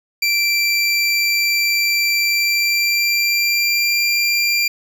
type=tone with pitch glide; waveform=25% pulse; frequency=2349 to 2378 Hz; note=D7 to D7; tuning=0 to +21 cents; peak=-11 dBFS; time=0.22-4.68 s; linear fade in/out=5 ms; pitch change=+21 cents; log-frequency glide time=2.2-4.03 s; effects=none